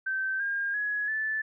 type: tone with pitch steps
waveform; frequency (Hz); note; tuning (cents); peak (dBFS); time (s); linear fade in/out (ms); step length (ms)
sine; 1549 / 1612.9 / 1679.5 / 1748.8; G6 / G6 / G#6 / A6; -21 / +49 / +19 / -11; -27; 0.06-1.42; 10; 340
effects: none